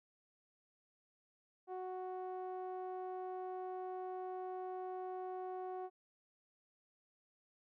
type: tone with low-pass filter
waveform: sawtooth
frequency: 370 Hz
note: F#4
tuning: in tune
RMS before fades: -44 dBFS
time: 1.67-5.9 s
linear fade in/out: 50 ms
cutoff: 810 Hz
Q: 2.2
effects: none